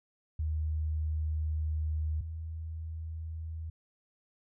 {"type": "tone pair in turn", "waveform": "sine", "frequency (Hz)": [77.7, 80.48], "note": ["D#2", "E2"], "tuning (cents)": [-2, -41], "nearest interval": "minor second", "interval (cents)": 61, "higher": "second", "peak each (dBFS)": [-29, -36], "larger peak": "first", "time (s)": [[0.39, 2.21], [2.21, 3.7]], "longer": "first", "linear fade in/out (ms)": 5, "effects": []}